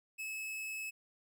45% pulse tone, 2590 Hz, E7, 31 cents flat, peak -39 dBFS, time 0.18-0.91 s, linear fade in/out 20 ms, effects none

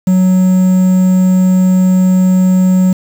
triangle tone with quantisation, 185 Hz, F#3, in tune, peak -4 dBFS, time 0.07-2.93 s, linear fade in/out 5 ms, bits 5, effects none

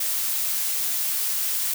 blue noise, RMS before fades -25 dBFS, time 0-1.74 s, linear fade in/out 5 ms, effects none

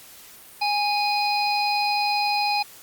harmonic tone, 826 Hz, G#5, 10 cents flat, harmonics 1 / 3 / 5 / 6, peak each -22 / -27 / -29 / -30 dBFS, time 0.61-2.63 s, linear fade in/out 10 ms, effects white hiss -46 dBFS RMS until 2.82 s + Opus 48 kbps

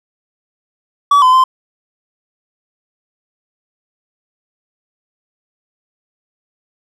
triangle tone with pitch steps, 1143 / 1020 / 1037 Hz, D6 / C6 / C6, -47 / -44 / -16 cents, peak -4 dBFS, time 1.11-1.44 s, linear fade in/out 5 ms, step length 110 ms, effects none

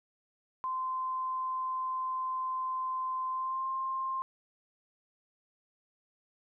sine tone with pitch glide, 1036 to 1055.9 Hz, C6 to C6, -17 to +15 cents, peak -31 dBFS, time 0.64-4.22 s, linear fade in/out 0 ms, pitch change +32 cents, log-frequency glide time 3.3-3.67 s, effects none

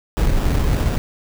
brown noise with sample-and-hold, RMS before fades -17 dBFS, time 0.17-0.98 s, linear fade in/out 0 ms, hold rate 2100 Hz, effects none

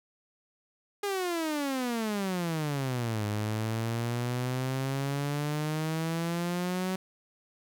sawtooth exponential two-way sweep, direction down then up, 412.3 to 103.7 to 188.4 Hz, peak -25 dBFS, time 1.03-6.96 s, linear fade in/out 5 ms, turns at 3.25 s, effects none

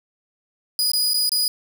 sawtooth tone with dropouts, 4936 Hz, D#8, 15 cents flat, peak -15 dBFS, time 0.79-1.48 s, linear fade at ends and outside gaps 1 ms, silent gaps 0.917-0.934 / 1.135-1.142 / 1.293-1.318 s, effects none

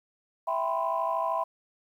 sine chord, C major seventh, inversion first, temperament equal with one note detuned, 659.3 / 784 / 993.5 / 1046.5 Hz, E5 / G5 / B5 / C6, 0 / 0 / +10 / 0 cents, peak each -30 / -33 / -29 / -33 dBFS, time 0.47-1.44 s, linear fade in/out 10 ms, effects tanh soft clip ceiling -17 dBFS + 10-bit

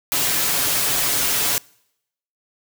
white noise with comb filter, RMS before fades -20 dBFS, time 0.12-1.58 s, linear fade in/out 0 ms, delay 7 ms, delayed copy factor +0.6, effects noise-tail reverb RT60 0.8 s tail -26 dB re dry

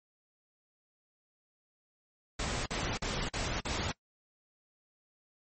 pink noise bursts, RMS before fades -34 dBFS, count 5, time 2.39-3.92 s, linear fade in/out 5 ms, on 270 ms, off 45 ms, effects noise-tail reverb RT60 0.1 s tail -22 dB re dry + MP3 32 kbps

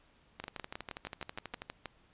two click trains, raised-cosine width 0.3 ms, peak -23 / -24 dBFS, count 10 / 16, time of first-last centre 0.44-1.857 / 0.4-1.62 s, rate 6.35 / 12.3 Hz, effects pink hiss -66 dBFS RMS until 2.13 s + resampled to 8000 Hz

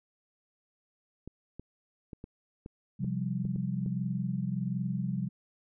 clicks, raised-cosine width 3 ms, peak -29 dBFS, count 9, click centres 1.276 / 1.596 / 2.132 / 2.241 / 2.661 / 3.045 / 3.452 / 3.56 / 3.862 s
sine chord, C suspended fourth, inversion none, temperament equal, 130.81 / 174.61 / 196 Hz, C3 / F3 / G3, 0 / 0 / 0 cents, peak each -34 / -34 / -34 dBFS, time 2.99-5.29 s, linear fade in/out 20 ms
effects none

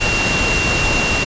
sine tone in noise, 2751 Hz, F7, 27 cents flat, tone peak -18 dBFS, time 0-1.25 s, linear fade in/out 20 ms, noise pink, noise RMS -18 dBFS, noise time 0-1.25 s, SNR -3 dB, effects resampled to 16000 Hz

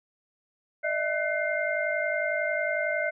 sine tone cluster, 604 / 655 / 1507 / 2106 Hz, D5 / E5 / F#6 / C7, +48 / -11 / +31 / +11 cents, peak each -30 / -31 / -31 / -31 dBFS, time 0.83-3.11 s, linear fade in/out 20 ms, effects none

